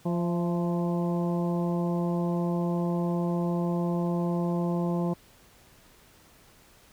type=harmonic tone with a mistuned harmonic; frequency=173.6 Hz; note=F3; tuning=10 cents flat; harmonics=1 / 2 / 3 / 4 / 5 / 6; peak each=-26 / -32 / -36 / -38 / -40 / -42 dBFS; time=0.05-5.14 s; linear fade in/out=10 ms; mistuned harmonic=4; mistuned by=-44 cents; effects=pink hiss -57 dBFS RMS until 6.92 s